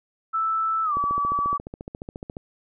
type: tone with pitch glide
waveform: sine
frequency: 1318.5 to 1147.8 Hz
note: E6 to D6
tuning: 0 to -40 cents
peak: -21 dBFS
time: 0.33-1.58 s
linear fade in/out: 20 ms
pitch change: -240 cents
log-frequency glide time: 0.84-0.94 s
type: click train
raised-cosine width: 2 ms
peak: -21 dBFS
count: 21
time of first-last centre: 0.97-2.369 s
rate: 14.3 Hz
effects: none